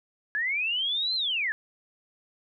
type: linear two-way sweep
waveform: sine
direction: up then down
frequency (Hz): 1661.2 to 4186 to 1661.2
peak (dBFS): -25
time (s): 0.35-1.52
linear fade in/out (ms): 0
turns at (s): 1.15
effects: none